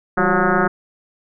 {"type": "tone with frequency modulation", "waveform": "sine", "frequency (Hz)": 535, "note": "C5", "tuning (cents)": 38, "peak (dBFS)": -13, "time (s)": [0.17, 0.68], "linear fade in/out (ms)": 10, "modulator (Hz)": 183, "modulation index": 5.8, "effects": []}